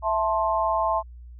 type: chord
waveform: sine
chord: A minor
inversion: second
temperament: just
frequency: 660 / 880 / 1056 Hz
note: E5 / A5 / C6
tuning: +2 / 0 / +16 cents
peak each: -25 dBFS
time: 0.02-1.03 s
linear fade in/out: 50 ms
effects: added 60 Hz sine -40 dBFS peak until 1.39 s